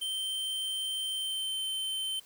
square tone with pitch glide, 3117 to 3092 Hz, G7 to G7, -11 to -24 cents, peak -32 dBFS, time 0.01-2.2 s, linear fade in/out 10 ms, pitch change -13 cents, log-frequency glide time 1.13-1.65 s, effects white hiss -58 dBFS RMS until 2.25 s

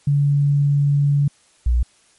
sine tone pair in turn, 143 / 60.12 Hz, D3 / B1, -46 / -46 cents, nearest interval octave + minor third, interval 1500 cents, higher first, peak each -13 dBFS, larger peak neither, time 0.07-1.28 / 1.66-1.83 s, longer first, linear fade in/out 5 ms, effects white hiss -56 dBFS RMS until 2.18 s + MP3 48 kbps

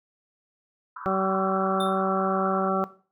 white band-pass noise, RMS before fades -39 dBFS, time 0.96-2.69 s, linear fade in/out 5 ms, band 970 to 1500 Hz, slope 96 dB/octave
harmonic tone, 191.1 Hz, G3, 44 cents flat, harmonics 1 / 2 / 3 / 4 / 6 / 7, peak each -29 / -29 / -29 / -29 / -29 / -29 dBFS, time 1.06-2.84 s, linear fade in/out 0 ms
square tone with exponential decay, 3607 Hz, A7, 42 cents sharp, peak -30 dBFS, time 1.8-2.02 s, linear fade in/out 5 ms, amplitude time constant 46 ms
effects noise-tail reverb RT60 0.4 s tail -17 dB re dry

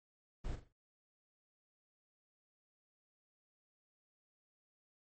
brown noise with echo, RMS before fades -40 dBFS, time 0.44-0.56 s, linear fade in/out 10 ms, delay 42 ms, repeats 4, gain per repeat -9 dB, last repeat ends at 0.728 s, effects MP3 32 kbps

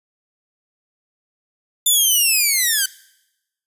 5% pulse linear sweep, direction down, 3558 to 1512 Hz, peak -5 dBFS, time 1.86-2.86 s, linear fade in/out 5 ms, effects noise-tail reverb RT60 0.9 s tail -21 dB re dry + resampled to 32000 Hz

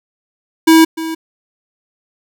square tone with echo, 323.4 Hz, E4, 33 cents flat, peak -5 dBFS, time 0.67-0.85 s, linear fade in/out 10 ms, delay 300 ms, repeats 1, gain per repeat -15 dB, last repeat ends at 1.15 s, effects none

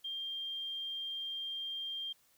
sine tone, 3190 Hz, G7, 30 cents sharp, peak -37 dBFS, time 0.04-2.13 s, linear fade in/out 10 ms, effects white hiss -69 dBFS RMS until 2.37 s

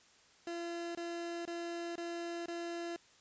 30% pulse tone bursts, 341.1 Hz, F4, 41 cents flat, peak -36 dBFS, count 5, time 0.47-2.962 s, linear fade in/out 2 ms, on 480 ms, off 23 ms, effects white hiss -64 dBFS RMS until 3.2 s + resampled to 16000 Hz

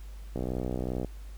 click train, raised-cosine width 2 ms, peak -19 dBFS, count 44, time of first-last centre 0.36-1.047 s, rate 62.6 Hz, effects added 50 Hz sine -40 dBFS peak until 1.37 s + pink hiss -58 dBFS RMS until 1.37 s

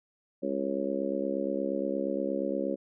harmonic tone, 68.5 Hz, C#2, 20 cents flat, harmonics 3 / 4 / 5 / 6 / 7 / 8, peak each -36 / -34 / -35 / -38 / -38 / -33 dBFS, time 0.42-2.76 s, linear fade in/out 20 ms, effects none

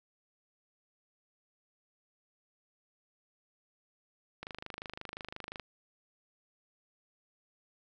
click train, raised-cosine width 0.3 ms, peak -25 dBFS, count 31, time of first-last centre 4.43-5.597 s, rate 25.7 Hz, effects none

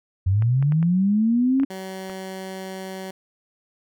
sine linear sweep, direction up, 89.2 to 277.2 Hz, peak -16 dBFS, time 0.26-1.65 s, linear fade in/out 10 ms
clicks, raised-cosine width 0.5 ms, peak -22 dBFS, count 7, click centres 0.423 / 0.626 / 0.722 / 0.828 / 1.599 / 1.634 / 2.098 s
15% pulse tone, 189.5 Hz, F#3, 42 cents sharp, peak -25 dBFS, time 1.7-3.11 s, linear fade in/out 5 ms
effects none

